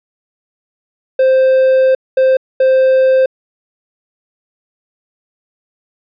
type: tone bursts at uneven times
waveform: triangle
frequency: 523.3 Hz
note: C5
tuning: in tune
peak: -5 dBFS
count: 3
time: 1.19-1.95 / 2.17-2.37 / 2.6-3.26 s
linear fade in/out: 5 ms
effects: resampled to 11025 Hz